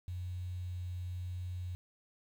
sine tone with quantisation, 89.9 Hz, F#2, 49 cents flat, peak -37 dBFS, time 0.08-1.75 s, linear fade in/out 0 ms, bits 10, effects none

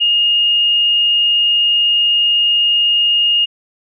sine tone, 2846 Hz, F7, 32 cents sharp, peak -10 dBFS, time 0-3.46 s, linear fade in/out 20 ms, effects none

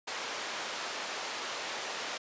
pink band-pass noise, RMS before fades -38 dBFS, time 0.07-2.18 s, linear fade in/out 10 ms, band 590 to 6700 Hz, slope 12 dB/octave, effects resampled to 16000 Hz

